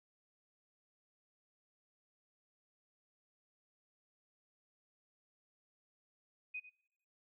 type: tone with echo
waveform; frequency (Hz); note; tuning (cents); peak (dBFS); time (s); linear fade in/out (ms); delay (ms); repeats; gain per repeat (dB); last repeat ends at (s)
sine; 2498; D#7; +6; -40; 6.54-6.6; 10; 97; 1; -14; 6.697
effects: noise-tail reverb RT60 0.8 s tail -23 dB re dry